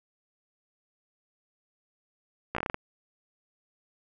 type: slowing click train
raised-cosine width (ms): 0.5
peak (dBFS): -15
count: 8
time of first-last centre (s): 2.55-2.744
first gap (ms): 15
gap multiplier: 1.2
effects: none